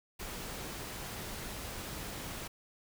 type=noise; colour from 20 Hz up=pink; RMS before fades=-42 dBFS; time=0.19-2.48 s; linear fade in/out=10 ms; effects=none